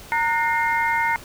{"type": "tone cluster", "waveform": "sine", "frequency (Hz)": [923, 1461, 1829, 2122], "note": ["A#5", "F#6", "A#6", "C7"], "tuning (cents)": [-17, -22, -33, 24], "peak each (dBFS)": [-21, -27, -27, -24], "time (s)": [0.12, 1.16], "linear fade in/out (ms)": 0, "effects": ["pink hiss -42 dBFS RMS until 1.24 s"]}